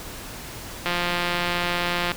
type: click train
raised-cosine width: 0.3 ms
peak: -8 dBFS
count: 221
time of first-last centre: 0.86-2.117 s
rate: 175 Hz
effects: pink hiss -37 dBFS RMS until 2.16 s